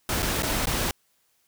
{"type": "noise with dropouts", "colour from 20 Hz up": "pink", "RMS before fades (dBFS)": -26, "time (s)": [0.09, 0.91], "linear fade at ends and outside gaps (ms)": 2, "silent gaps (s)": [[0.223, 0.227], [0.423, 0.431], [0.657, 0.67]], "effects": ["white hiss -68 dBFS RMS until 1.47 s"]}